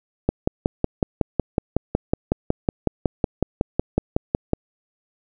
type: click train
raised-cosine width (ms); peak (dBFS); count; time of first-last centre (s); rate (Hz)
2; -4; 24; 0.29-4.534; 5.42
effects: none